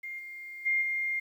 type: tone with level steps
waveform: sine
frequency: 2116 Hz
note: C7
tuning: 19 cents sharp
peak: -36 / -40 / -24 / -28 dBFS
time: 0.03-1.2 s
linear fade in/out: 10 ms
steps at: 0.18 / 0.65 / 0.81 s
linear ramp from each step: 20 ms
effects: 10-bit